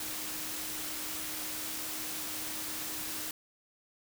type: tone in noise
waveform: sine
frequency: 309.7 Hz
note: D#4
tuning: 8 cents flat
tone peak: -49 dBFS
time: 0-3.31 s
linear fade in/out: 2 ms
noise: white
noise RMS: -38 dBFS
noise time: 0-3.31 s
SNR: -14 dB
effects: none